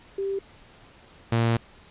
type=tone pair in turn; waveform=sine / sawtooth; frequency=392 / 115.54 Hz; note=G4 / A#2; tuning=0 / -15 cents; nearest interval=octave + major sixth; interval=2115 cents; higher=first; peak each=-25 / -16 dBFS; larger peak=second; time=0.18-0.39 / 1.32-1.57 s; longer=second; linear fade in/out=5 ms; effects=pink hiss -52 dBFS RMS until 1.9 s + resampled to 8000 Hz